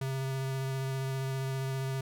square tone with vibrato, 133.6 Hz, C3, 36 cents sharp, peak -32 dBFS, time 0.01-2.01 s, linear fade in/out 5 ms, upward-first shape sine, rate 15 Hz, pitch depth 12 cents each way, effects none

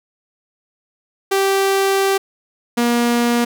sawtooth tone pair in turn, 390 / 238.2 Hz, G4 / A#3, -9 / +38 cents, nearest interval major sixth, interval 853 cents, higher first, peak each -10 dBFS, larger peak neither, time 1.31-2.18 / 2.77-3.45 s, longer first, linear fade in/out 10 ms, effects none

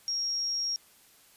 sine tone, 5588 Hz, F8, in tune, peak -28 dBFS, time 0.08-0.76 s, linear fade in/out 0 ms, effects white hiss -59 dBFS RMS until 1.36 s + resampled to 32000 Hz

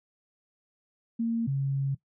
sine tone pair in turn, 229.9 / 137.17 Hz, A#3 / C#3, -24 / -18 cents, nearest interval major sixth, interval 894 cents, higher first, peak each -25 dBFS, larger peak neither, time 1.19-1.47 / 1.47-1.95 s, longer second, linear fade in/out 10 ms, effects noise-tail reverb RT60 0.1 s tail -18 dB re dry

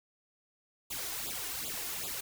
white noise with flanger, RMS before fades -38 dBFS, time 0.9-2.21 s, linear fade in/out 10 ms, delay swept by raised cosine 0.26 to 2.86 ms, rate 2.6 Hz, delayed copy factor +0.95, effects none

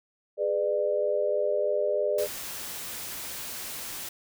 sine chord, G# diminished, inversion none, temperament just, 415.3 / 498.4 / 598 Hz, G#4 / B4 / D5, 0 / +16 / +31 cents, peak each -29 / -30 / -26 dBFS, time 0.37-2.28 s, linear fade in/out 50 ms
white noise, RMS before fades -37 dBFS, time 2.18-4.09 s, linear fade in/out 5 ms
effects none

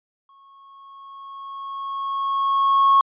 triangle tone with exponential growth, 1097 Hz, C#6, 18 cents flat, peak -8 dBFS, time 0.29-3.01 s, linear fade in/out 2 ms, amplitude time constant 590 ms, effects tanh soft clip ceiling -7 dBFS + resampled to 8000 Hz

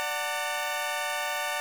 15% pulse chord, D major, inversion none, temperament equal with one note detuned, 587.3 / 740 / 901.6 Hz, D5 / F#5 / A5, 0 / 0 / +42 cents, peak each -27 dBFS, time 0-1.6 s, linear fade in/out 0 ms, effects 8-bit

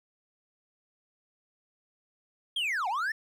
triangle linear two-way sweep, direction down then up, 3322 to 709 to 1837 Hz, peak -26 dBFS, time 2.56-3.12 s, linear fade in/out 5 ms, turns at 2.88 s, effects none

